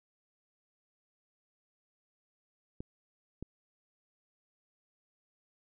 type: clicks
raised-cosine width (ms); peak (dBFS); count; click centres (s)
3; -27; 2; 2.805 / 3.426
effects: none